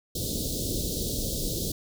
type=band-stop noise; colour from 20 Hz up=pink; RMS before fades=-30 dBFS; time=0.15-1.72 s; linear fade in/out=5 ms; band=560 to 3600 Hz; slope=48 dB/octave; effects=none